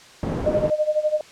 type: low-pass noise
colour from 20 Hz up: white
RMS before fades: -26 dBFS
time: 0.23-0.7 s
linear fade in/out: 0 ms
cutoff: 440 Hz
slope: 12 dB/octave
type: tone with tremolo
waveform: sine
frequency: 610 Hz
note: D#5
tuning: 34 cents flat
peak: -15 dBFS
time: 0.46-1.21 s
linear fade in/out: 2 ms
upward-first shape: sine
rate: 12 Hz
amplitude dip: 85%
effects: white hiss -46 dBFS RMS until 1.31 s + low-pass 6000 Hz 12 dB/octave